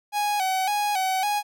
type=tone with vibrato; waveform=45% pulse; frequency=791 Hz; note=G5; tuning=15 cents sharp; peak=-22 dBFS; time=0.12-1.43 s; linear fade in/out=50 ms; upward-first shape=square; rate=1.8 Hz; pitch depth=80 cents each way; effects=none